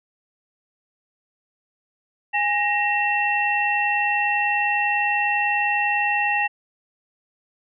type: tone cluster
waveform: sine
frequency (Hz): 823 / 1877 / 2705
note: G#5 / A#6 / E7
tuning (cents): -16 / +11 / +44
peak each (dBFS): -23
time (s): 2.33-6.48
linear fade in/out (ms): 20
effects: none